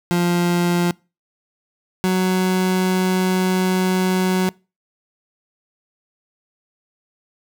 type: tone pair in turn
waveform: 30% pulse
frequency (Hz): 174.61 / 185.36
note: F3 / F#3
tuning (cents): 0 / +3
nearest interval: minor second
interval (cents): 103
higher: second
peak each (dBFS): -13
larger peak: neither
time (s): 0.11-0.91 / 2.04-4.49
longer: second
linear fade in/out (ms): 0
effects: noise-tail reverb RT60 0.3 s tail -25 dB re dry